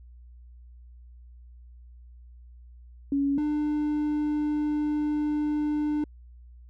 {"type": "tone pair in turn", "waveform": ["sine", "triangle"], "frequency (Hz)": [280, 298.9], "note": ["C#4", "D4"], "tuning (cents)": [18, 31], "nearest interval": "minor second", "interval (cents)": 113, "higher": "second", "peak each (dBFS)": -22, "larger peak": "neither", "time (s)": [[3.12, 3.38], [3.38, 6.04]], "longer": "second", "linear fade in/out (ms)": 2, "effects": ["added 60 Hz sine -46 dBFS peak until 6.69 s"]}